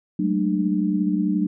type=tone cluster; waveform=sine; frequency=188.9 / 205.8 / 220.4 / 299.9 Hz; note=F#3 / G#3 / A3 / D4; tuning=+36 / -16 / +3 / +36 cents; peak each=-22 / -30 / -26 / -23 dBFS; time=0.19-1.47 s; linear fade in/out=5 ms; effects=none